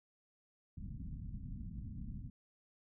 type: low-pass noise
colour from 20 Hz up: pink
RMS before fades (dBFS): -45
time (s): 0.77-2.3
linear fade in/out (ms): 5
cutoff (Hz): 240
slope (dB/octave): 48
effects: none